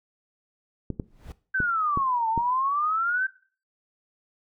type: clicks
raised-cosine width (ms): 3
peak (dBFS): -16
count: 5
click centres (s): 0.903 / 0.998 / 1.603 / 1.974 / 2.377
type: noise with exponential growth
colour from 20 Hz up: brown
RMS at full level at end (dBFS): -34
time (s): 1.03-1.32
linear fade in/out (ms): 1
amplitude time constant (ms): 62
type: exponential two-way sweep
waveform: sine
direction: down then up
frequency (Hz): 1570 to 880 to 1570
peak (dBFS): -22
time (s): 1.54-3.27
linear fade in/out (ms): 10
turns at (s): 2.29
effects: noise-tail reverb RT60 0.4 s tail -18 dB re dry